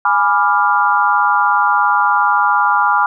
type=chord; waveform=sine; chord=G# diminished seventh; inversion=none; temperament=equal with one note detuned; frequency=830.6 / 987.8 / 1183.5 / 1396.9 Hz; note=G#5 / B5 / D6 / F6; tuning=0 / 0 / +13 / 0 cents; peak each=-16 dBFS; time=0.05-3.06 s; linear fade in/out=2 ms; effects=none